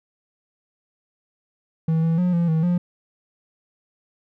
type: tone with pitch steps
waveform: triangle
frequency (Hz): 161.5 / 164.1 / 179.5 / 170.7 / 160 / 176.5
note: E3 / E3 / F3 / F3 / D#3 / F3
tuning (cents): -35 / -8 / +48 / -39 / +49 / +19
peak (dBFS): -15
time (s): 1.88-2.78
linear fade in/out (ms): 5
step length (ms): 150
effects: none